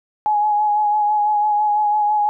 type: tone with vibrato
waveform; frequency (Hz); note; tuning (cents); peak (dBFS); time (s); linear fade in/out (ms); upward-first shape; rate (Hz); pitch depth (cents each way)
sine; 839; G#5; +17; -14; 0.26-2.29; 0; sine; 6; 25
effects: none